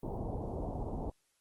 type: low-pass noise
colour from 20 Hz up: pink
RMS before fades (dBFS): -38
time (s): 0.03-1.1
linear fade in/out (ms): 2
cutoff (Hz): 890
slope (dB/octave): 48
effects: white hiss -75 dBFS RMS until 1.4 s + Opus 32 kbps